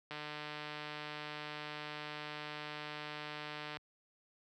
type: click train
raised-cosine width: 0.3 ms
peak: -27 dBFS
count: 550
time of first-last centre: 0.11-3.77 s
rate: 150 Hz
effects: high-pass 80 Hz 12 dB/octave